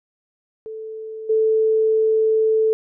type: tone with level steps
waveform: sine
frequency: 439.5 Hz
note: A4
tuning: 2 cents flat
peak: -29 / -14 dBFS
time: 0.66-2.73 s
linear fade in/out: 0 ms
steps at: 1.29 s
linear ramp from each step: 10 ms
effects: none